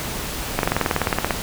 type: slowing click train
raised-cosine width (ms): 0.5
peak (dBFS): -3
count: 15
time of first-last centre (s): 0.59-1.308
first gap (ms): 42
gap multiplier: 1.03
effects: pink hiss -28 dBFS RMS until 1.42 s